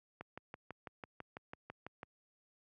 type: click train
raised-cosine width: 0.5 ms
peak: -30 dBFS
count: 12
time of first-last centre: 0.21-2.031 s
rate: 6.04 Hz
effects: high-pass 80 Hz 12 dB/octave